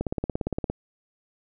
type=click train; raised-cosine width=2 ms; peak=-13 dBFS; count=13; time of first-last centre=0.01-0.7 s; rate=17.4 Hz; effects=none